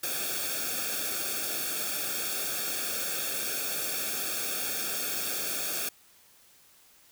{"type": "noise with comb filter", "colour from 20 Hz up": "white", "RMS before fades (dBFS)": -32, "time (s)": [0.03, 5.89], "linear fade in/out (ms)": 5, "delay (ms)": 1, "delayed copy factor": -1, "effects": ["white hiss -59 dBFS RMS until 7.11 s"]}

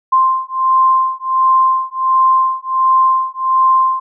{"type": "beating tone pair", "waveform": "sine", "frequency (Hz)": [1046.5, 1047.9], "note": ["C6", "C6"], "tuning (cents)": [0, 2], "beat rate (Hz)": 1.4, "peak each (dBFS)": -13, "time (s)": [0.12, 4], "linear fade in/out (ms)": 10, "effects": []}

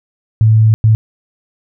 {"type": "tone bursts at uneven times", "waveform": "sine", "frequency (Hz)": 110, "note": "A2", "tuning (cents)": 0, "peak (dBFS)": -5, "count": 2, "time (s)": [[0.41, 0.74], [0.84, 0.95]], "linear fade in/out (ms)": 0, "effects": []}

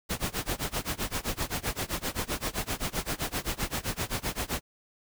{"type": "noise with tremolo", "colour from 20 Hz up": "pink", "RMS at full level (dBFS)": -29, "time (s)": [0.09, 4.61], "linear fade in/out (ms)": 20, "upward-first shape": "sine", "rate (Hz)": 7.7, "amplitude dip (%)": 95, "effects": []}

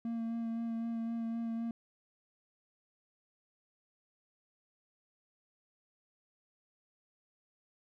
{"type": "tone with vibrato", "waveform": "triangle", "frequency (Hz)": 229.5, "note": "A#3", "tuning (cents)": -27, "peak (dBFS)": -32, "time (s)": [0.05, 1.71], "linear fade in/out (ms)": 2, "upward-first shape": "sine", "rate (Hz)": 3.9, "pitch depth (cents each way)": 16, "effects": []}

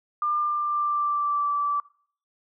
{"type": "tone with pitch glide", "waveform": "sine", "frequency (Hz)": [1198, 1160.5], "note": ["D6", "D6"], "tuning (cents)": [34, -21], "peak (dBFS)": -22, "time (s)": [0.22, 1.8], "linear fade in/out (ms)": 2, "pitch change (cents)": -55, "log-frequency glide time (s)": [0.37, 1.51], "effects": ["noise-tail reverb RT60 0.5 s tail -21 dB re dry"]}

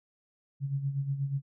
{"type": "tone with tremolo", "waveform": "sine", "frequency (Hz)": 138.59, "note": "C#3", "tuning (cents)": 0, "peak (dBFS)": -26, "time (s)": [0.6, 1.42], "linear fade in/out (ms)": 50, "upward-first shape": "sine", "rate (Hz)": 8.3, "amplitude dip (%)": 65, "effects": []}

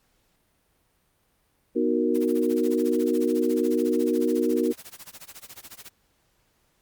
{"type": "chord", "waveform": "sine", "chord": "B major seventh", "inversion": "none", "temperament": "equal", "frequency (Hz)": [246.9, 311.1, 370, 466.2], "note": ["B3", "D#4", "F#4", "A#4"], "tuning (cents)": [0, 0, 0, 0], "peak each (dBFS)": -26, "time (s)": [1.75, 4.73], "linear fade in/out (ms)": 20}
{"type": "noise with tremolo", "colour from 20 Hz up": "white", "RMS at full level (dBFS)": -41, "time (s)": [2.14, 5.89], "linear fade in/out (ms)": 10, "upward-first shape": "sine", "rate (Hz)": 14, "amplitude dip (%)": 95}
{"effects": ["pink hiss -68 dBFS RMS until 6.81 s", "Opus 48 kbps"]}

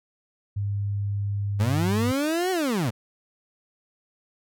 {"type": "tone", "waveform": "sine", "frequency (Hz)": 101.1, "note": "G#2", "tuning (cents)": -46, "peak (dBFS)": -24, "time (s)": [0.56, 2.12], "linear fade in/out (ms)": 10}
{"type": "linear two-way sweep", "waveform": "30% pulse", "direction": "up then down", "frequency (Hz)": [98, 380.8, 98], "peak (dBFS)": -20, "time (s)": [1.59, 2.91], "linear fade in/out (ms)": 20, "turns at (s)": 2.51}
{"effects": []}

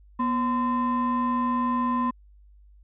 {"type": "ring-modulated tone", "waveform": "triangle", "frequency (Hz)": 392, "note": "G4", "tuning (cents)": 0, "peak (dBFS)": -17, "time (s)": [0.19, 2.11], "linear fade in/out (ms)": 10, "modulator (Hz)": 635, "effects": ["added 50 Hz sine -50 dBFS peak until 2.83 s", "resampled to 8000 Hz"]}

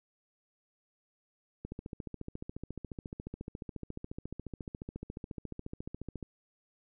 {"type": "click train", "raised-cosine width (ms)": 3, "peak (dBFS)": -27, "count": 66, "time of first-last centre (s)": [1.65, 6.227], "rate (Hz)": 14.2, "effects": []}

